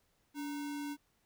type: tone with sample-and-hold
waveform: sine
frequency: 288.3 Hz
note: D4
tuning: 32 cents flat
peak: -37 dBFS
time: 0.34-0.97 s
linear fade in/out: 50 ms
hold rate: 1225 Hz
effects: pink hiss -75 dBFS RMS until 1.25 s